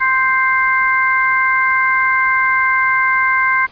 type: harmonic tone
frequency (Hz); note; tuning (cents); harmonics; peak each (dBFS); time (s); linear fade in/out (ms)
523.3; C5; 0; 2 / 3 / 4; -16 / -16 / -16; 0-3.67; 20
effects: pink hiss -43 dBFS RMS until 3.71 s + resampled to 11025 Hz